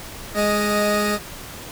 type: tone pair together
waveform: 20% pulse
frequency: 208.2 / 622.3 Hz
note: G#3 / D#5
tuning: +5 / 0 cents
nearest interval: octave + perfect fifth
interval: 1895 cents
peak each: -16 dBFS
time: 0.34-1.19 s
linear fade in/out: 50 ms
effects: pink hiss -36 dBFS RMS until 1.71 s